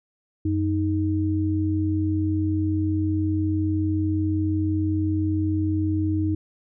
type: tone pair together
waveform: sine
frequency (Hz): 93.04 / 312.7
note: F#2 / D#4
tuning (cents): +10 / +9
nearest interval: octave + major sixth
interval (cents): 2099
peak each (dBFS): -23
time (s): 0.45-6.35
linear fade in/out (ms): 5
effects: none